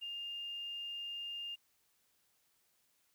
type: tone with quantisation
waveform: sine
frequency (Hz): 2811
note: F7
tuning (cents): +11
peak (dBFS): -40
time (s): 0.01-1.56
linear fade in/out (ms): 20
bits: 11
effects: white hiss -75 dBFS RMS until 3.14 s